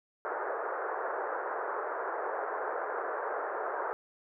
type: band-pass noise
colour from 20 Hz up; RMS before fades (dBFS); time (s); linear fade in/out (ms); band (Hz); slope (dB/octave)
pink; -35; 0.25-3.93; 0; 400 to 1600; 48
effects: none